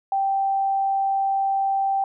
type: tone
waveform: sine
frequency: 782 Hz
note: G5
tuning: 4 cents flat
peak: -19 dBFS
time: 0.12-2.04 s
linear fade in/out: 2 ms
effects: none